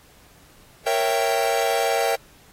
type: chord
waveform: 45% pulse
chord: A# diminished seventh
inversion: none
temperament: equal with one note detuned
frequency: 466.2 / 554.4 / 665 / 784 Hz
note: A#4 / C#5 / E5 / G5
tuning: 0 / 0 / +15 / 0 cents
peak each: -25 / -26 / -25 / -24 dBFS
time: 0.86-2.16 s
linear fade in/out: 10 ms
effects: pink hiss -53 dBFS RMS until 2.52 s + AAC 48 kbps